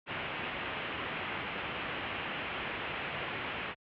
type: low-pass noise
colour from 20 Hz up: white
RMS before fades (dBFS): -38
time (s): 0.06-3.75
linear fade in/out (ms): 50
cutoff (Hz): 3000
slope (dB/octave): 48
effects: high-pass 60 Hz 12 dB/octave